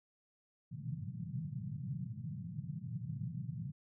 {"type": "band-pass noise", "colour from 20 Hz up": "pink", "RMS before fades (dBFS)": -42, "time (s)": [0.71, 3.72], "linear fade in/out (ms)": 20, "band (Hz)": [110, 180], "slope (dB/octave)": 48, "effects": []}